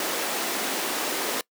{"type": "high-pass noise", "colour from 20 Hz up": "pink", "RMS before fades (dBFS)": -28, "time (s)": [0, 1.41], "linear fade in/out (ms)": 2, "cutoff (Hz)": 270, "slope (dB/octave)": 24, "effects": ["noise-tail reverb RT60 0.1 s tail -23 dB re dry"]}